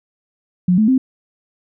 sine tone with pitch steps, 180 / 216.5 / 260.5 Hz, F#3 / A3 / C4, -47 / -28 / -7 cents, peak -10 dBFS, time 0.68-0.98 s, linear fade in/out 5 ms, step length 100 ms, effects none

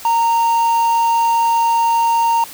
triangle tone with quantisation, 925 Hz, A#5, 14 cents flat, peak -10 dBFS, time 0.05-2.44 s, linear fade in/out 2 ms, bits 5, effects white hiss -35 dBFS RMS until 2.53 s

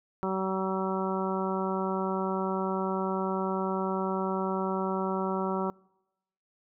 harmonic tone, 190 Hz, F#3, 46 cents sharp, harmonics 1 / 2 / 3 / 4 / 5 / 6 / 7, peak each -32 / -32 / -37 / -38 / -35 / -39 / -38 dBFS, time 0.23-5.7 s, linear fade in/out 0 ms, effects noise-tail reverb RT60 0.9 s tail -26 dB re dry

